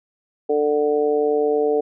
harmonic tone, 148.3 Hz, D3, 17 cents sharp, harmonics 2 / 3 / 4 / 5, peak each -27 / -17 / -26 / -27 dBFS, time 0.49-1.81 s, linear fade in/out 10 ms, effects none

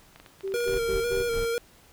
clicks, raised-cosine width 0.3 ms, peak -30 dBFS, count 12, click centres 0.16 / 0.2 / 0.262 / 0.408 / 0.477 / 0.521 / 0.562 / 0.605 / 0.643 / 0.68 / 0.739 / 0.772 s
sine tone bursts, 388.1 Hz, G4, 17 cents flat, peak -28 dBFS, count 4, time 0.43-1.239 s, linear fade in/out 20 ms, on 140 ms, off 83 ms
square tone with vibrato, 469.8 Hz, A#4, 13 cents sharp, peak -26 dBFS, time 0.54-1.58 s, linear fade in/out 0 ms, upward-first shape square, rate 2 Hz, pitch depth 26 cents each way
brown noise with tremolo, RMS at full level -35 dBFS, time 0.67-1.47 s, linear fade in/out 5 ms, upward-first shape square, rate 4.5 Hz, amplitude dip 65%
effects pink hiss -56 dBFS RMS until 1.92 s

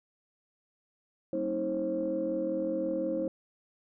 sine tone cluster, 194.5 / 235.6 / 274.2 / 319.7 / 533 Hz, G3 / A#3 / C#4 / D#4 / C5, -13 / +19 / -19 / +47 / +32 cents, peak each -40 / -40 / -40 / -32 / -31 dBFS, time 1.33-3.28 s, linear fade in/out 2 ms, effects tanh soft clip ceiling -20 dBFS

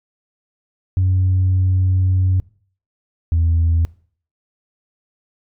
sine tone pair in turn, 93 / 82.85 Hz, F#2 / E2, +9 / +9 cents, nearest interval major second, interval 200 cents, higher first, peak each -11 dBFS, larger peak neither, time 0.97-2.4 / 3.32-3.85 s, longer first, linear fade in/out 0 ms, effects noise-tail reverb RT60 0.5 s tail -23 dB re dry + tanh soft clip ceiling -10 dBFS

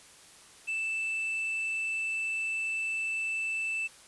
triangle tone with quantisation, 2645 Hz, E7, 5 cents sharp, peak -28 dBFS, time 0.67-3.88 s, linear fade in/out 20 ms, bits 9, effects white hiss -54 dBFS RMS until 4.07 s + resampled to 24000 Hz

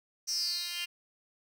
10% pulse tone with high-pass filter sweep, 349.2 Hz, F4, in tune, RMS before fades -34 dBFS, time 0.27-0.86 s, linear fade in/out 20 ms, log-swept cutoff 5900 to 2900 Hz, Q 9.9, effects none

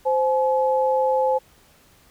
sine tone pair together, 521 / 852.2 Hz, C5 / G#5, -7 / +44 cents, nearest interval major sixth, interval 851 cents, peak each -19 / -21 dBFS, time 0.05-1.39 s, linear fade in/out 20 ms, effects pink hiss -55 dBFS RMS until 2.1 s

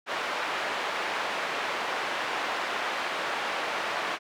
pink band-pass noise, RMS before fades -31 dBFS, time 0.06-4.19 s, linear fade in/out 50 ms, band 660 to 2600 Hz, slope 12 dB/octave, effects none

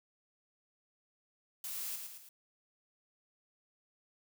blue noise with echo, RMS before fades -41 dBFS, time 1.64-1.96 s, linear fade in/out 2 ms, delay 110 ms, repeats 3, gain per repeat -5 dB, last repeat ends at 2.29 s, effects none

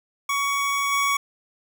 25% pulse tone with level steps, 1122 Hz, C#6, 21 cents sharp, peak -18 / -16 dBFS, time 0.29-1.17 s, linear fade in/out 5 ms, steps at 0.91 s, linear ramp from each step 20 ms, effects none

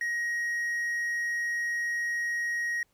triangle tone, 1887 Hz, A#6, 21 cents sharp, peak -26 dBFS, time 0.01-2.83 s, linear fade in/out 2 ms, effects pink hiss -71 dBFS RMS until 2.93 s

